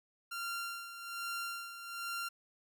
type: tone with tremolo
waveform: sawtooth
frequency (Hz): 1383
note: F6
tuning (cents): -17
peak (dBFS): -33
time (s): 0.31-2.29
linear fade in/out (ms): 10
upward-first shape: sine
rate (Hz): 1.2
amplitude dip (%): 65
effects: none